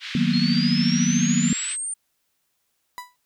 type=band-pass noise; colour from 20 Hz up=white; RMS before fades=-34 dBFS; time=0-1.77 s; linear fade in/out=50 ms; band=1600 to 3900 Hz; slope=24 dB/octave
type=chord; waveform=sine; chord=B major seventh; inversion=first; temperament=equal; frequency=155.56 / 185 / 233.1 / 246.9 Hz; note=D#3 / F#3 / A#3 / B3; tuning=0 / 0 / 0 / 0 cents; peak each=-25 / -23 / -22 / -24 dBFS; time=0.15-1.53 s; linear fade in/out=2 ms
type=exponential sweep; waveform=sine; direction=up; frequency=4186 to 9050 Hz; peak=-26 dBFS; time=0.33-1.94 s; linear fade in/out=5 ms
type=tone with exponential decay; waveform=35% pulse; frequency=987.8 Hz; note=B5; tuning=in tune; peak=-27 dBFS; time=2.98-3.16 s; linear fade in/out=0 ms; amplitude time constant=38 ms
effects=white hiss -72 dBFS RMS until 3.25 s